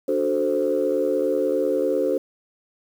sine chord, D dominant seventh, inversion none, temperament equal, 293.7 / 370 / 440 / 523.3 Hz, D4 / F#4 / A4 / C5, 0 / 0 / 0 / 0 cents, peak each -26 / -25 / -24 / -22 dBFS, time 0.08-2.18 s, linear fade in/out 5 ms, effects tanh soft clip ceiling -11 dBFS + 8-bit

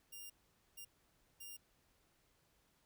5% pulse tone bursts at uneven times, 2801 Hz, F7, 4 cents sharp, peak -40 dBFS, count 3, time 0.12-0.3 / 0.77-0.85 / 1.4-1.57 s, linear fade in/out 10 ms, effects pink hiss -75 dBFS RMS until 2.85 s

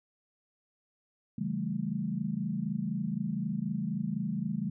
sine chord, A dominant seventh, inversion first, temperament equal, 138.59 / 164.81 / 196 / 220 Hz, C#3 / E3 / G3 / A3, 0 / 0 / 0 / 0 cents, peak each -39 / -36 / -34 / -35 dBFS, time 1.38-4.7 s, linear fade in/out 5 ms, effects none

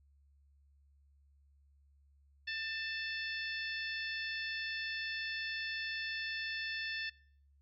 harmonic tone with a mistuned harmonic, 880 Hz, A5, in tune, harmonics 2 / 3 / 4 / 5 / 6, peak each -39 / -43 / -45 / -47 / -49 dBFS, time 2.47-7.1 s, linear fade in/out 10 ms, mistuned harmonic 2, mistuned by +25 cents, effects noise-tail reverb RT60 0.6 s tail -25 dB re dry + added 70 Hz sine -64 dBFS peak until 7.61 s

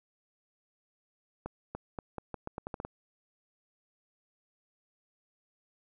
accelerating click train, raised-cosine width 1 ms, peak -23 dBFS, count 11, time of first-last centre 1.46-2.85 s, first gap 290 ms, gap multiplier 0.82, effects none

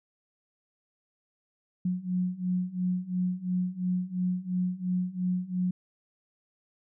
sine beating tone pair, 180 / 182.9 Hz, F#3 / F#3, -47 / -20 cents, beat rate 2.9 Hz, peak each -31 / -29 dBFS, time 1.85-5.71 s, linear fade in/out 5 ms, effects none

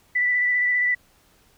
sine tone with vibrato, 1975.5 Hz, B6, in tune, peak -18 dBFS, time 0.15-0.95 s, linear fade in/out 10 ms, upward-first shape square, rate 15 Hz, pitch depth 14 cents each way, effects pink hiss -59 dBFS RMS until 1.57 s

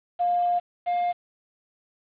sine / triangle tone pair in turn, 706 / 706 Hz, F5 / F5, +19 / +19 cents, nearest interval unison, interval 0 cents, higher neither, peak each -20 dBFS, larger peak neither, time 0.19-0.6 / 0.86-1.13 s, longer first, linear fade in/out 20 ms, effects resampled to 8000 Hz + 8-bit

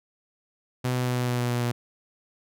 sawtooth tone with pitch steps, 126 / 125.2 / 124.41 / 123.62 / 122.84 / 122.06 / 121.29 / 120.52 Hz, B2 / B2 / B2 / B2 / B2 / B2 / B2 / B2, +35 / +24 / +13 / +2 / -9 / -20 / -31 / -42 cents, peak -20 dBFS, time 0.84-1.72 s, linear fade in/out 10 ms, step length 110 ms, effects none

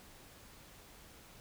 silence, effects pink hiss -57 dBFS RMS until 1.4 s

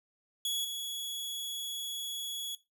sawtooth tone with level steps, 3365 Hz, G#7, 22 cents sharp, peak -27 / -32 dBFS, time 0.45-2.55 s, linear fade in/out 2 ms, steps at 0.64 s, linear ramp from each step 10 ms, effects noise-tail reverb RT60 0.2 s tail -17 dB re dry

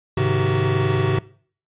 square tone cluster, 104 / 132.6 / 154.3 / 377.3 Hz, G#2 / C3 / D#3 / F#4, +3 / +23 / -14 / +34 cents, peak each -24 / -22 / -27 / -23 dBFS, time 0.17-1.19 s, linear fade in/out 5 ms, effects noise-tail reverb RT60 0.5 s tail -21 dB re dry + resampled to 8000 Hz

